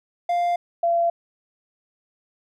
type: tone pair in turn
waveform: triangle / sine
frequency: 698.5 / 682.2 Hz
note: F5 / F5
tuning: 0 / -41 cents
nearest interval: unison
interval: 41 cents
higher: first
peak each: -17 dBFS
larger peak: neither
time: 0.29-0.56 / 0.83-1.1 s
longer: neither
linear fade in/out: 5 ms
effects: none